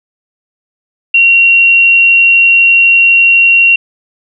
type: tone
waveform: sine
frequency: 2746 Hz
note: F7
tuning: 30 cents flat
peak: -3 dBFS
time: 1.14-3.76 s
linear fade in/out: 5 ms
effects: none